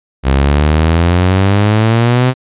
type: exponential sweep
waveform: sawtooth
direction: up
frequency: 65.41 to 130.3 Hz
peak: -4 dBFS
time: 0.23-2.34 s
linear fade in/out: 50 ms
effects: resampled to 8000 Hz